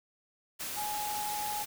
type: tone in noise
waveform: sine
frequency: 837 Hz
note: G#5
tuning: 13 cents sharp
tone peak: -34 dBFS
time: 0.76-1.64 s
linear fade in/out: 20 ms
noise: white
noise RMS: -38 dBFS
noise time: 0.59-1.66 s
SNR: +1 dB
effects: none